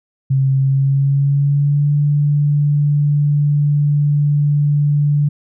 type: tone with pitch glide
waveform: sine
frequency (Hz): 134.7 to 146.05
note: C#3 to D3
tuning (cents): -49 to -9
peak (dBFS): -11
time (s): 0.3-5.29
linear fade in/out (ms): 10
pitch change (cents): +140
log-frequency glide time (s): 0.58-1.93
effects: none